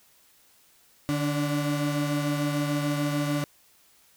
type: tone pair together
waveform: 35% pulse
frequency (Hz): 147.98 / 289.2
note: D3 / D4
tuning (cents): +13 / -27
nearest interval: octave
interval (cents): 1160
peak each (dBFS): -26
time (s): 1.09-3.44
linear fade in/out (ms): 0
effects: white hiss -60 dBFS RMS until 4.16 s